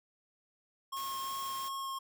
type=tone with vibrato; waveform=square; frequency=1081 Hz; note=C#6; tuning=44 cents flat; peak=-37 dBFS; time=0.92-1.99 s; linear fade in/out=10 ms; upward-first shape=sine; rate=2.7 Hz; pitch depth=10 cents each way
type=noise; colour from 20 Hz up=white; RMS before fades=-47 dBFS; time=0.96-1.69 s; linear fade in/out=10 ms
effects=none